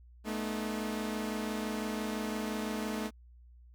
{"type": "tone cluster", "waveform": "sawtooth", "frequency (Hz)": [215.9, 241.8, 305.7], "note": ["A3", "B3", "D#4"], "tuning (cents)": [-33, -36, -30], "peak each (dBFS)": [-31, -37, -37], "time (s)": [0.24, 3.11], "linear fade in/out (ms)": 50, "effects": ["added 60 Hz sine -53 dBFS peak until 3.74 s"]}